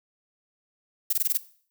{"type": "noise bursts", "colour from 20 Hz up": "violet", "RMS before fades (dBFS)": -23, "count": 6, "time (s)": [1.1, 1.374], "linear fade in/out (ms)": 5, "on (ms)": 29, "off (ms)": 20, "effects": ["noise-tail reverb RT60 0.5 s tail -17 dB re dry"]}